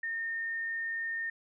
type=tone; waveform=sine; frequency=1826 Hz; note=A#6; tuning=36 cents flat; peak=-32 dBFS; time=0.03-1.3 s; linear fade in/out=5 ms; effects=none